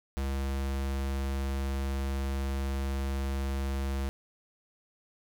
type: tone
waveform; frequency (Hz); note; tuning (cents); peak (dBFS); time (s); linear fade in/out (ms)
square; 68; C#2; -33; -30; 0.17-4.09; 0
effects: none